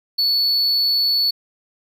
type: tone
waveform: triangle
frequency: 4435 Hz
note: C#8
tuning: in tune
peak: -14 dBFS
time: 0.18-1.31 s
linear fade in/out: 10 ms
effects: 9-bit